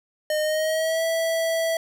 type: tone with pitch glide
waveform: square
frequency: 612 to 655.9 Hz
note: D#5 to E5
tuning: -29 to -9 cents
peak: -22 dBFS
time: 0.3-1.77 s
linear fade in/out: 2 ms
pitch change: +120 cents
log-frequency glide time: 0.41-1.04 s
effects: none